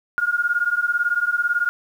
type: beating tone pair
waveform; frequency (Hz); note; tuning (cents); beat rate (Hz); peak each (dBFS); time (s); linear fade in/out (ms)
sine; 1416 / 1434; F6 / F6; +23 / +45; 18; -21 / -21; 0.18-1.69; 0
effects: 8-bit